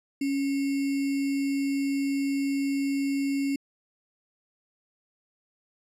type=tone with sample-and-hold; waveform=sine; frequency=277.2 Hz; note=C#4; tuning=in tune; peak=-24 dBFS; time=0.21-3.56 s; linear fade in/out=5 ms; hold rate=2450 Hz; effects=low-pass 11000 Hz 12 dB/octave